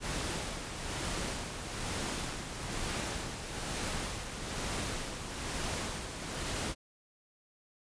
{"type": "noise with tremolo", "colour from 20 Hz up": "pink", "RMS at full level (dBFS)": -35, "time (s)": [0, 6.75], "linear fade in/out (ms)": 50, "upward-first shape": "sine", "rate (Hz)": 1.1, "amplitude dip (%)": 50, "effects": ["resampled to 22050 Hz"]}